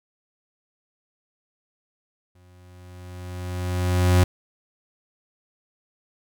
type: tone with exponential growth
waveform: 40% pulse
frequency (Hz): 90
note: F#2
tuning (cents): -47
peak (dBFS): -12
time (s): 2.35-4.24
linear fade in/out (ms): 5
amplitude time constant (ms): 410
effects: none